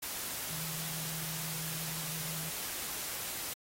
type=tone in noise; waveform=sine; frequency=160 Hz; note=D#3; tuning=49 cents sharp; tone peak=-44 dBFS; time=0.5-2.5 s; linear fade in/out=10 ms; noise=white; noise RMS=-39 dBFS; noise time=0.02-3.54 s; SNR=-8 dB; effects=AAC 48 kbps